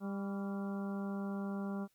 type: harmonic tone with a mistuned harmonic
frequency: 198.4 Hz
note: G3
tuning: 21 cents sharp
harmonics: 1 / 2 / 3 / 4 / 5 / 6 / 7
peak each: -36 / -46 / -49 / -51 / -55 / -53 / -53 dBFS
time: 0-1.88 s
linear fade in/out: 50 ms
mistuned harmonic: 6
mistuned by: -55 cents
effects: white hiss -75 dBFS RMS until 1.94 s + MP3 96 kbps